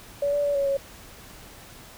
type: tone with pitch steps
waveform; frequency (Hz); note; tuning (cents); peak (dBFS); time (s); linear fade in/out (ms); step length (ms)
sine; 570 / 579 / 574 / 558 / 552; C#5 / D5 / D5 / C#5 / C#5; +48 / -25 / -40 / +11 / -7; -21; 0.22-0.77; 5; 110
effects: pink hiss -46 dBFS RMS until 1.97 s